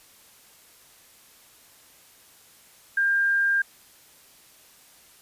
sine tone, 1600 Hz, G6, 35 cents sharp, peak -19 dBFS, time 2.97-3.62 s, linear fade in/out 5 ms, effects white hiss -54 dBFS RMS until 5.21 s + resampled to 32000 Hz

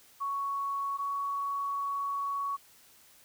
sine tone pair in turn, 1113 / 1119.4 Hz, C#6 / C#6, +7 / +17 cents, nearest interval unison, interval 10 cents, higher second, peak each -30 / -30 dBFS, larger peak neither, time 0.2-0.98 / 0.98-2.57 s, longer second, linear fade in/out 20 ms, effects white hiss -59 dBFS RMS until 3.24 s

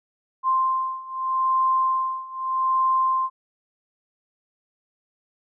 sine beating tone pair, 1046.5 / 1047.31 Hz, C6 / C6, 0 / +1 cents, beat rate 0.81 Hz, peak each -24 / -22 dBFS, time 0.43-3.3 s, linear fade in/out 50 ms, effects none

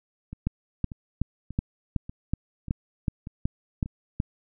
two click trains, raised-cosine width 5 ms, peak -12 / -24 dBFS, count 11 / 7, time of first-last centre 0.47-4.201 / 0.33-3.859 s, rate 2.68 / 1.7 Hz, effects none

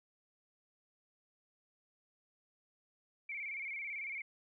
sine tone with vibrato, 2241 Hz, C#7, 18 cents sharp, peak -39 dBFS, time 3.29-4.22 s, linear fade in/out 5 ms, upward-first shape square, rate 18 Hz, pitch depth 65 cents each way, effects none

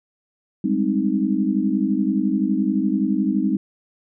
sine chord, Ab major seventh, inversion third, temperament equal, 196 / 207.7 / 261.6 / 311.1 Hz, G3 / Ab3 / C4 / Eb4, 0 / 0 / 0 / 0 cents, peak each -23 dBFS, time 0.64-3.57 s, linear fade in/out 5 ms, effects none

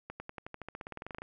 accelerating click train, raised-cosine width 0.5 ms, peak -26 dBFS, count 19, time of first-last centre 0.1-1.219 s, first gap 100 ms, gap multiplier 0.94, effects none

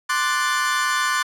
40% pulse chord, D dominant seventh, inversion third, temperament equal, 1046.5 / 1174.7 / 1480 / 1760 Hz, C6 / D6 / F#6 / A6, 0 / 0 / 0 / 0 cents, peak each -24 dBFS, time 0.09-1.23 s, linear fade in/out 10 ms, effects low-pass 11000 Hz 12 dB/octave

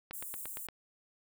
click train, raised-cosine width 0.3 ms, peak -26 dBFS, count 6, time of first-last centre 0.11-0.687 s, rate 8.67 Hz
white high-pass noise, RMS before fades -43 dBFS, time 0.13-0.67 s, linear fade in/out 5 ms, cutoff 7700 Hz, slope 48 dB/octave
effects none

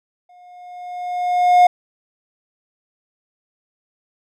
triangle tone with exponential growth, 717 Hz, F5, 45 cents sharp, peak -4 dBFS, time 0.29-1.67 s, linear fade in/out 5 ms, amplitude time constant 300 ms, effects none

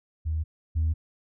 sine tone pair in turn, 78.8 / 79.53 Hz, D#2 / D#2, +23 / +38 cents, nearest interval unison, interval 15 cents, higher second, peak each -24 / -20 dBFS, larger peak second, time 0.25-0.44 / 0.75-0.94 s, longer neither, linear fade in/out 20 ms, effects tanh soft clip ceiling -19 dBFS

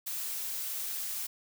blue noise, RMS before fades -36 dBFS, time 0.06-1.27 s, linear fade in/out 10 ms, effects none

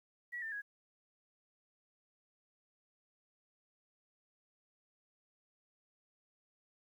sine tone with pitch steps, 1930 / 1790.4 / 1660.9 Hz, B6 / A6 / G#6, -40 / +30 / 0 cents, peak -39 dBFS, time 0.32-0.62 s, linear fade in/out 20 ms, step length 100 ms, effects 12-bit

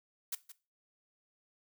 blue noise with echo, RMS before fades -36 dBFS, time 0.32-0.35 s, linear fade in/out 5 ms, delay 170 ms, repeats 1, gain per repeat -14 dB, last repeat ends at 0.52 s, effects noise-tail reverb RT60 0.3 s tail -17 dB re dry

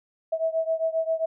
sine beating tone pair, 646 / 653.5 Hz, E5 / E5, -35 / -15 cents, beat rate 7.5 Hz, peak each -25 / -27 dBFS, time 0.32-1.26 s, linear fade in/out 10 ms, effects none

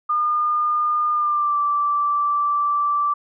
sine tone with pitch glide, 1213 to 1167 Hz, D#6 to D6, -44 to -11 cents, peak -17 dBFS, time 0.09-3.14 s, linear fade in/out 10 ms, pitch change -67 cents, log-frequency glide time 1.12-1.58 s, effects none

